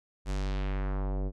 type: tone with low-pass filter sweep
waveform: square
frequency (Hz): 48.29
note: G1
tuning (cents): -25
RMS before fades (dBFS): -31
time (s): 0.25-1.32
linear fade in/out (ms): 50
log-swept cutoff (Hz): 9100 to 450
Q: 1.3
effects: none